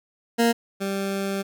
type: tone pair in turn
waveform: 20% pulse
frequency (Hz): 233.1 / 196.13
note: A#3 / G3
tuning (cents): 0 / +1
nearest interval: minor third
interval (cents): 299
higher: first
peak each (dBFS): -12 / -20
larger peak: first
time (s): 0.38-0.53 / 0.8-1.43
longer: second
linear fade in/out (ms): 20
effects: none

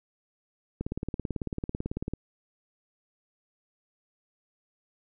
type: click train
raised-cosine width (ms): 3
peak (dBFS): -18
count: 25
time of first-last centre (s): 0.81-2.136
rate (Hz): 18.1
effects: none

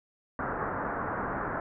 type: low-pass noise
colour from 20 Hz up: white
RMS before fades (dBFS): -33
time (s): 0.39-1.6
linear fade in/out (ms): 2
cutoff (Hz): 1600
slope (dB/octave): 48
effects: none

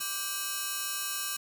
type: ring-modulated tone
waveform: 5% pulse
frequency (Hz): 1373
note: F6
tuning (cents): -30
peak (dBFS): -17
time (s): 0-1.37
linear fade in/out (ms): 10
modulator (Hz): 202
effects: 8-bit

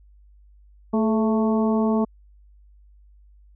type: harmonic tone with a mistuned harmonic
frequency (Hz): 221.4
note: A3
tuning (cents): +11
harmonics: 1 / 2 / 3 / 4 / 5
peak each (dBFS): -19 / -25 / -29 / -31 / -33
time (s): 0.93-2.05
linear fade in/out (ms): 10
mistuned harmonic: 2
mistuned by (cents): -49
effects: added 50 Hz sine -49 dBFS peak until 3.55 s

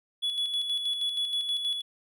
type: tone with tremolo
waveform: triangle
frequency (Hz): 3400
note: G#7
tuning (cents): +40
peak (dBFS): -24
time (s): 0.22-1.82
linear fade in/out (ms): 20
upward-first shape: square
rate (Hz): 6.3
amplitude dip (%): 45
effects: none

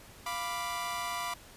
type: chord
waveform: sawtooth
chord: B diminished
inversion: second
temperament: equal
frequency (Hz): 698.5 / 987.8 / 1174.7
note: F5 / B5 / D6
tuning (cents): 0 / 0 / 0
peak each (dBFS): -36 / -33 / -34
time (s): 0.26-1.34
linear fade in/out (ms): 5
effects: pink hiss -53 dBFS RMS until 1.56 s + resampled to 32000 Hz

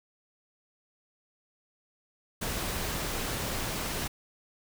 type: noise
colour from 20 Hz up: pink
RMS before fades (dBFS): -33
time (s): 2.41-4.08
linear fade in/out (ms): 10
effects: none

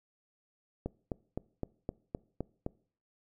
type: click train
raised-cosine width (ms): 2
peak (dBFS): -21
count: 8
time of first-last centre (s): 0.86-2.664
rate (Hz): 3.88
effects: noise-tail reverb RT60 0.5 s tail -23 dB re dry

